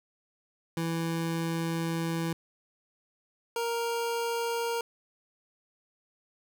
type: tone pair in turn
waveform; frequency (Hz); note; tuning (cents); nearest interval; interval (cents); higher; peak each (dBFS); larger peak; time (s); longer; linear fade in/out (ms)
25% pulse; 165.4 / 466.6; E3 / A#4; +6 / +2; octave + tritone; 1796; second; -25; neither; 0.77-2.33 / 3.56-4.81; first; 2
effects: none